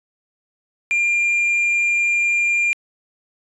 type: tone with tanh clipping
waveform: triangle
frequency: 2396 Hz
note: D7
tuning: 34 cents sharp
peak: -16 dBFS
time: 0.91-2.73 s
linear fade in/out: 0 ms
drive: 7 dB
effects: resampled to 22050 Hz